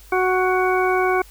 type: harmonic tone with a mistuned harmonic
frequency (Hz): 370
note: F#4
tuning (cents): 0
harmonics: 1 / 2 / 3 / 4 / 6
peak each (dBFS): -19 / -22 / -24 / -25 / -27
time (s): 0.12-1.22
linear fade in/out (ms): 5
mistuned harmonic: 6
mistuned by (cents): +17
effects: added 50 Hz sine -44 dBFS peak until 1.3 s + white hiss -49 dBFS RMS until 1.3 s